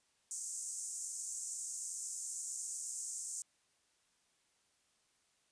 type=band-pass noise; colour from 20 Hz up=pink; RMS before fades=-43 dBFS; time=0.31-3.42 s; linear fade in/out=0 ms; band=6600 to 9000 Hz; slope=48 dB/octave; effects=white hiss -75 dBFS RMS until 5.51 s + resampled to 22050 Hz